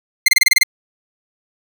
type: tone bursts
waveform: sawtooth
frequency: 2093 Hz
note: C7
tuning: in tune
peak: -4 dBFS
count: 8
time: 0.26-0.633 s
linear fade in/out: 5 ms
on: 23 ms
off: 27 ms
effects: none